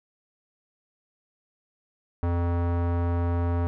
square tone with low-pass filter, 86.3 Hz, F2, 20 cents flat, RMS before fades -25 dBFS, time 2.23-3.67 s, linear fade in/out 0 ms, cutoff 1100 Hz, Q 1.1, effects none

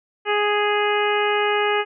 harmonic tone, 415.3 Hz, G#4, in tune, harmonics 1 / 2 / 3 / 4 / 5 / 6 / 7, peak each -21 / -24 / -26 / -27 / -28 / -29 / -29 dBFS, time 0.25-1.85 s, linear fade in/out 50 ms, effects none

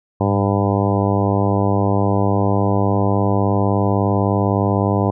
harmonic tone with a mistuned harmonic, 99.8 Hz, G2, 32 cents sharp, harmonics 1 / 2 / 3 / 4 / 5 / 6 / 7 / 8 / 9 / 10, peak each -18 / -21 / -23 / -24 / -25 / -26 / -26 / -27 / -28 / -28 dBFS, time 0.2-5.11 s, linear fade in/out 10 ms, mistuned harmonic 1, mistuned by +59 cents, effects none

